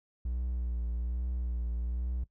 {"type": "tone with vibrato", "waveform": "triangle", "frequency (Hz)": 60.2, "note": "B1", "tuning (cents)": -44, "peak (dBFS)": -29, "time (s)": [0.25, 2.24], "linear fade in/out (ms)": 5, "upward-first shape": "triangle", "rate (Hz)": 1.2, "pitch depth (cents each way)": 55, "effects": ["noise-tail reverb RT60 0.1 s tail -17 dB re dry"]}